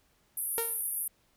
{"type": "band-pass noise", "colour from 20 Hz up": "white", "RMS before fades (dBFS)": -34, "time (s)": [0.37, 1.08], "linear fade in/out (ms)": 5, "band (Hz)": [9500, 13000], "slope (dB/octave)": 96}
{"type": "tone with exponential decay", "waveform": "sawtooth", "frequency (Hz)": 460.8, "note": "A#4", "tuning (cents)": -20, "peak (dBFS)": -24, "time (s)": [0.58, 0.82], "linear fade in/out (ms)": 0, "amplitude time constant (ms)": 52}
{"effects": ["pink hiss -69 dBFS RMS until 1.36 s"]}